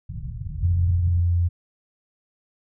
white low-pass noise, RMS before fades -31 dBFS, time 0.09-1.2 s, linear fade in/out 5 ms, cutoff 150 Hz, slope 48 dB/octave
sine tone with pitch glide, 87.5 to 86.75 Hz, F2 to F2, +4 to -11 cents, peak -17 dBFS, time 0.62-1.49 s, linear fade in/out 20 ms, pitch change -15 cents, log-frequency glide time 0.96-1.34 s
effects none

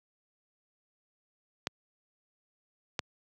clicks, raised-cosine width 0.2 ms, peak -12 dBFS, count 2, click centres 1.671 / 2.992 s, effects high-pass 100 Hz 12 dB/octave

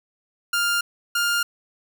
sawtooth tone pair in turn, 1400 / 1406 Hz, F6 / F6, +4 / +11 cents, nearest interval unison, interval 7 cents, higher second, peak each -16 dBFS, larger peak neither, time 0.53-0.81 / 1.15-1.43 s, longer neither, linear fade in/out 5 ms, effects none

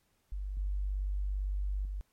sine tone with level steps, 48.86 Hz, G1, 5 cents flat, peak -34 / -30 / -34 dBFS, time 0.32-2.01 s, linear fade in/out 0 ms, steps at 0.57 / 1.85 s, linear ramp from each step 2 ms, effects pink hiss -74 dBFS RMS until 2.12 s + MP3 64 kbps

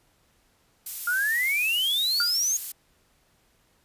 violet noise, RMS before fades -31 dBFS, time 0.86-2.72 s, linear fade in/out 5 ms
sine exponential sweep, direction up, 1396.9 to 6700 Hz, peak -22 dBFS, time 1.07-2.57 s, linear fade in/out 5 ms
triangle tone with exponential decay, 1418 Hz, F6, 26 cents sharp, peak -20 dBFS, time 2.2-2.37 s, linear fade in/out 2 ms, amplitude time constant 36 ms
effects pink hiss -65 dBFS RMS until 3.84 s + resampled to 32000 Hz

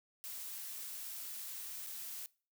blue noise with dropouts, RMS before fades -45 dBFS, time 0.24-2.26 s, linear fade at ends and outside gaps 0 ms, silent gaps 1.866-1.87 s, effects noise-tail reverb RT60 0.4 s tail -23 dB re dry

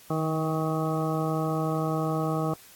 harmonic tone with a mistuned harmonic, 158.6 Hz, D#3, 33 cents sharp, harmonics 1 / 2 / 3 / 4 / 5 / 7 / 8, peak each -28 / -31 / -33 / -34 / -35 / -36 / -37 dBFS, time 0.1-2.54 s, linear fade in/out 5 ms, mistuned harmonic 1, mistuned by -19 cents, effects white hiss -52 dBFS RMS until 2.75 s + AAC 64 kbps

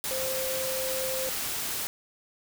sine tone in noise, 523.3 Hz, C5, in tune, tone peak -31 dBFS, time 0.11-1.29 s, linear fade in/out 0 ms, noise white, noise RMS -32 dBFS, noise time 0.04-1.87 s, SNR -2 dB, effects none

